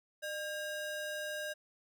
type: ring-modulated tone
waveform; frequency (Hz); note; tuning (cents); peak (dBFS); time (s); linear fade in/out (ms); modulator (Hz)
square; 1108.7; C#6; 0; -35; 0.22-1.54; 20; 502
effects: none